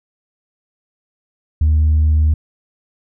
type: tone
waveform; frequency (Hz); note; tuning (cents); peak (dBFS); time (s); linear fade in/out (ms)
sine; 77.1; D#2; -15; -8; 1.61-2.34; 5
effects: tanh soft clip ceiling -8 dBFS